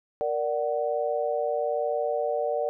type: chord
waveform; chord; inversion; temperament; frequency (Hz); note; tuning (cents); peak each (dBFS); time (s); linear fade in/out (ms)
sine; Bb augmented; none; equal with one note detuned; 466.2 / 587.3 / 746.9; Bb4 / D5 / F#5; 0 / 0 / +16; -29 / -27 / -31; 0.21-2.69; 0
effects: none